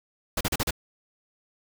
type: noise bursts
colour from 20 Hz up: pink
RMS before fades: -26 dBFS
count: 5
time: 0.37-0.708 s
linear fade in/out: 5 ms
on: 38 ms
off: 37 ms
effects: none